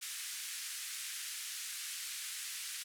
white band-pass noise, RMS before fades -43 dBFS, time 0.01-2.84 s, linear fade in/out 20 ms, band 1600 to 11000 Hz, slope 24 dB/octave, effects none

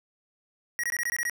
square tone bursts, 1900 Hz, A#6, 33 cents sharp, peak -27 dBFS, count 8, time 0.79-1.297 s, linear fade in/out 0 ms, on 45 ms, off 21 ms, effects none

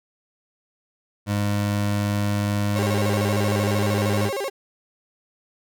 25% pulse tone, 102.6 Hz, G#2, 21 cents flat, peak -17 dBFS, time 1.26-4.31 s, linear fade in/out 50 ms
35% pulse tone with vibrato, 466.2 Hz, A#4, in tune, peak -23 dBFS, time 2.75-4.5 s, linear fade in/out 20 ms, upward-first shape square, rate 13 Hz, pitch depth 270 cents each way
effects none

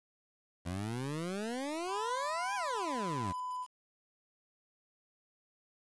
20% pulse exponential two-way sweep, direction up then down, 83.9 to 830.6 to 83.9 Hz, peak -31 dBFS, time 0.65-3.33 s, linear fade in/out 20 ms, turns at 2.55 s
sine tone, 1002 Hz, B5, 25 cents sharp, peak -36 dBFS, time 1.87-3.67 s, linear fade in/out 50 ms
effects resampled to 22050 Hz + 9-bit

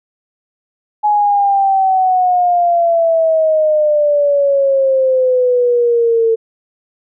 sine exponential sweep, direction down, 843 to 448.5 Hz, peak -9 dBFS, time 1.03-6.36 s, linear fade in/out 20 ms, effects none

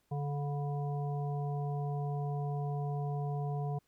harmonic tone with a mistuned harmonic, 144.1 Hz, D3, 33 cents flat, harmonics 1 / 3 / 5 / 7, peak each -33 / -43 / -42 / -50 dBFS, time 0.11-3.79 s, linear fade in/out 10 ms, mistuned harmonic 7, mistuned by -38 cents, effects pink hiss -75 dBFS RMS until 3.87 s

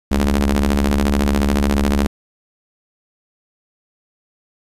sawtooth ring-modulated tone, 71.5 Hz, D2, 46 cents flat, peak -7 dBFS, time 0.11-2.07 s, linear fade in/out 5 ms, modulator 136 Hz, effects resampled to 32000 Hz + 8-bit

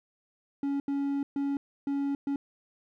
triangle tone bursts at uneven times, 280 Hz, C#4, 18 cents sharp, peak -25 dBFS, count 5, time 0.63-0.8 / 0.88-1.23 / 1.36-1.57 / 1.87-2.15 / 2.27-2.36 s, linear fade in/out 2 ms, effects none

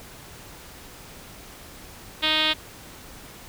5% pulse tone with low-pass filter, 311.1 Hz, D#4, in tune, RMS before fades -22 dBFS, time 2.22-2.54 s, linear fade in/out 20 ms, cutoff 3600 Hz, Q 4.3, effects pink hiss -44 dBFS RMS until 3.48 s

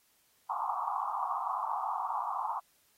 white band-pass noise, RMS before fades -34 dBFS, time 0.49-2.6 s, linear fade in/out 10 ms, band 730 to 1200 Hz, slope 96 dB/octave, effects white hiss -69 dBFS RMS until 2.97 s + AAC 48 kbps

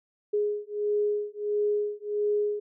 sine beating tone pair, 415.3 / 416.8 Hz, G#4 / G#4, 0 / +6 cents, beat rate 1.5 Hz, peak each -28 / -28 dBFS, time 0.33-2.6 s, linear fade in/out 10 ms, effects none

